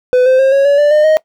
triangle tone with pitch steps, 502 / 517.9 / 534.3 / 551.2 / 568.7 / 586.7 / 605.3 / 624.5 Hz, B4 / C5 / C5 / C#5 / C#5 / D5 / D#5 / D#5, +28 / -18 / +36 / -10 / +44 / -2 / -48 / +6 cents, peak -4 dBFS, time 0.13-1.17 s, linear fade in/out 0 ms, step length 130 ms, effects noise-tail reverb RT60 0.1 s tail -20 dB re dry

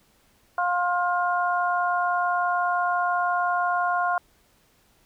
harmonic tone, 354.1 Hz, F4, 24 cents sharp, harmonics 2 / 3 / 4, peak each -24 / -26 / -27 dBFS, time 0.58-4.18 s, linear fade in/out 2 ms, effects pink hiss -62 dBFS RMS until 5.05 s

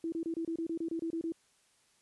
sine tone bursts, 329.6 Hz, E4, in tune, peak -32 dBFS, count 12, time 0.04-1.321 s, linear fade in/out 2 ms, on 82 ms, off 27 ms, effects white hiss -69 dBFS RMS until 2.01 s + resampled to 24000 Hz

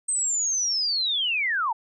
sine linear sweep, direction down, 8372 to 830.6 Hz, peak -22 dBFS, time 0.08-1.73 s, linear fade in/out 10 ms, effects none

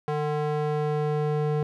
square tone with band-pass filter sweep, 150 Hz, D3, 37 cents sharp, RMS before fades -26 dBFS, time 0.08-1.63 s, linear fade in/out 0 ms, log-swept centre 640 to 370 Hz, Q 1, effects none

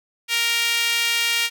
sawtooth tone with high-pass filter, 466.2 Hz, A#4, in tune, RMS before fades -21 dBFS, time 0.28-1.5 s, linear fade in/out 50 ms, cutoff 2500 Hz, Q 2.1, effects none

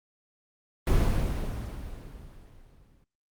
brown noise with exponential decay, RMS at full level -20 dBFS, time 0.87-3.04 s, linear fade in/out 2 ms, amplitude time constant 470 ms, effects Opus 24 kbps

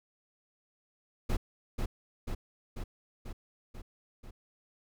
brown noise with echo, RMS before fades -28 dBFS, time 1.29-1.37 s, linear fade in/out 10 ms, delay 490 ms, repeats 6, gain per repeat -3 dB, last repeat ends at 4.31 s, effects none

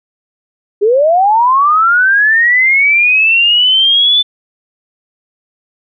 sine linear sweep, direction up, 392 to 3520 Hz, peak -6 dBFS, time 0.81-4.23 s, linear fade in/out 20 ms, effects none

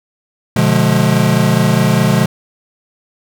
square chord, B diminished seventh, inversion none, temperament just, 123.47 / 148.16 / 177.8 / 213.4 Hz, B2 / D3 / F3 / Ab3, 0 / +16 / +31 / +47 cents, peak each -16 dBFS, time 0.56-2.26 s, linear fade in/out 5 ms, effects none

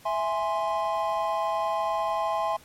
triangle chord, E augmented, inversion none, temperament equal, 659.3 / 830.6 / 1046.5 Hz, E5 / G#5 / B#5, 0 / 0 / 0 cents, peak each -27 dBFS, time 0.05-2.57 s, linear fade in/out 10 ms, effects pink hiss -53 dBFS RMS until 2.64 s + MP3 64 kbps

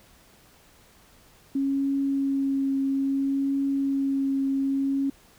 sine tone with vibrato, 273.8 Hz, C#4, 21 cents flat, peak -22 dBFS, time 1.55-5.1 s, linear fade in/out 5 ms, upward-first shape triangle, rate 0.6 Hz, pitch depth 15 cents each way, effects pink hiss -56 dBFS RMS until 5.38 s

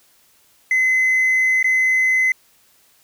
triangle tone with dropouts, 2041 Hz, C7, 44 cents flat, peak -11 dBFS, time 0.71-2.32 s, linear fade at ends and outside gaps 2 ms, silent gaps 1.628-1.643 s, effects tanh soft clip ceiling -9 dBFS + white hiss -56 dBFS RMS until 3.03 s

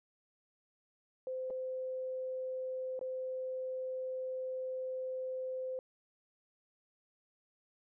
sine tone with dropouts, 516 Hz, C5, 24 cents flat, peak -36 dBFS, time 1.27-5.79 s, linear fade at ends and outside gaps 1 ms, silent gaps 1.502-1.506 / 2.992-3.012 s, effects none

